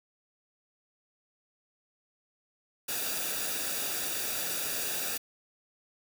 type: noise with comb filter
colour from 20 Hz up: white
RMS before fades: -33 dBFS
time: 2.88-5.18 s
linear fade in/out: 10 ms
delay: 0.95 ms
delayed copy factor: -0.6
effects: none